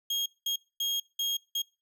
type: tone bursts at uneven times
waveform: 35% pulse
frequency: 3258 Hz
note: G#7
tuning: 34 cents flat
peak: -26 dBFS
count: 5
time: 0.1-0.26 / 0.46-0.56 / 0.8-1 / 1.19-1.37 / 1.55-1.62 s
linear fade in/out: 5 ms
effects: noise-tail reverb RT60 0.3 s tail -25 dB re dry